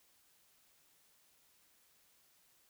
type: silence
effects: white hiss -70 dBFS RMS until 2.69 s